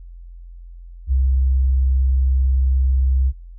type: tone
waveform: sine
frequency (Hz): 65.41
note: C2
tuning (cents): 0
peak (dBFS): -13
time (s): 1.07-3.33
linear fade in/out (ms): 50
effects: added 43 Hz sine -35 dBFS peak until 3.58 s